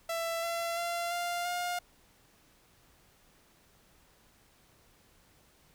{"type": "tone with pitch steps", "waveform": "sawtooth", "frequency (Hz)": [666, 676.5, 687.1, 697.9, 708.9], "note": ["E5", "E5", "F5", "F5", "F5"], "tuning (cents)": [18, 45, -28, -1, 26], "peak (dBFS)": -28, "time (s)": [0.09, 1.79], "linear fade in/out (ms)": 5, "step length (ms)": 340, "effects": ["pink hiss -64 dBFS RMS until 5.74 s"]}